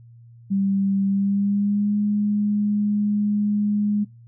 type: tone with pitch glide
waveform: sine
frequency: 196 to 207.3 Hz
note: G3 to G#3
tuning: 0 to -3 cents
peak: -18 dBFS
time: 0.5-4.05 s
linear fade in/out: 20 ms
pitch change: +97 cents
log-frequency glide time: 1.06-1.97 s
effects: noise-tail reverb RT60 0.3 s tail -26 dB re dry + added 117 Hz sine -44 dBFS peak until 4.27 s